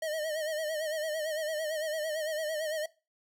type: tone with vibrato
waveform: square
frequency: 622.3 Hz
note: D#5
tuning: in tune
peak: -32 dBFS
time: 0.02-2.86 s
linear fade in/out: 5 ms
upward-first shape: sine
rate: 8.9 Hz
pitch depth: 70 cents each way
effects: noise-tail reverb RT60 0.3 s tail -21 dB re dry